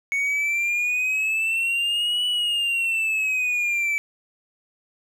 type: exponential two-way sweep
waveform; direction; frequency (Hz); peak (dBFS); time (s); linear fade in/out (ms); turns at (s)
triangle; up then down; 2216 to 2960 to 2305; -19; 0.12-3.98; 0; 2.26
effects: none